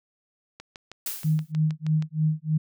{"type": "click train", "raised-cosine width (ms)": 0.2, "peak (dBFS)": -23, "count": 10, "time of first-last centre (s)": [0.6, 2.024], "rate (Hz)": 6.32}
{"type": "noise with exponential decay", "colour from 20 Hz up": "blue", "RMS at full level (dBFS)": -28, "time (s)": [1.06, 1.52], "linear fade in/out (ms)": 2, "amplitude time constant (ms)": 98}
{"type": "tone with tremolo", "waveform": "sine", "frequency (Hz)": 155.56, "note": "D#3", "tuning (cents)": 0, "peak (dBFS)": -18, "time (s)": [1.24, 2.58], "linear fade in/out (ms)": 10, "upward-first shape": "sine", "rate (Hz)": 3.2, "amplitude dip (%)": 100}
{"effects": []}